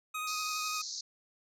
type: tone with vibrato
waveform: 25% pulse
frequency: 1250 Hz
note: D#6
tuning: 8 cents sharp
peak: -31 dBFS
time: 0.14-0.82 s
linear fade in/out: 10 ms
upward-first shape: sine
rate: 12 Hz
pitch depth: 15 cents each way
type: band-pass noise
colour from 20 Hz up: pink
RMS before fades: -40 dBFS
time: 0.27-1.01 s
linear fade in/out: 5 ms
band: 4100 to 6700 Hz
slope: 96 dB/octave
effects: none